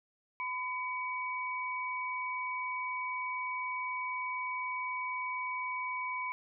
sine tone pair together, 1009 / 2262 Hz, B5 / C#7, +37 / +34 cents, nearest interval octave + major second, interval 1397 cents, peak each -36 / -37 dBFS, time 0.4-6.32 s, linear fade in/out 0 ms, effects none

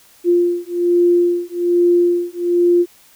sine beating tone pair, 348.8 / 350 Hz, F4 / F4, -2 / +4 cents, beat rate 1.2 Hz, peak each -15 dBFS, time 0.24-2.86 s, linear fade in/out 50 ms, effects white hiss -49 dBFS RMS until 3.15 s

